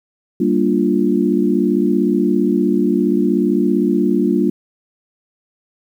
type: chord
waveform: sine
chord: G minor seventh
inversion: none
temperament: equal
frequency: 196 / 233.1 / 293.7 / 349.2 Hz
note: G3 / Bb3 / D4 / F4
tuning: 0 / 0 / 0 / 0 cents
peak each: -18 dBFS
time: 0.4-4.5 s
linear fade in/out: 5 ms
effects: 8-bit